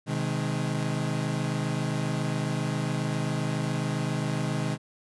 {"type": "chord", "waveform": "35% pulse", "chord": "Ab major", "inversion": "first", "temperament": "equal with one note detuned", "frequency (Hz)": [128.19, 155.56, 207.7], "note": ["C3", "Eb3", "Ab3"], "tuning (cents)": [-35, 0, 0], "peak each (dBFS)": [-29, -28, -32], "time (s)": [0.06, 4.78], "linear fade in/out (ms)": 50, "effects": ["resampled to 24000 Hz"]}